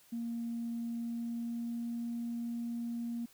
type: tone with pitch glide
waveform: sine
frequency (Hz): 233.1 to 234.9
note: A#3 to A#3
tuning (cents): 0 to +13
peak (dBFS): -34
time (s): 0.12-3.26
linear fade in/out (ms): 10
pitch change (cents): +13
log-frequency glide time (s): 0.81-2.02
effects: tanh soft clip ceiling -30 dBFS + white hiss -63 dBFS RMS until 3.33 s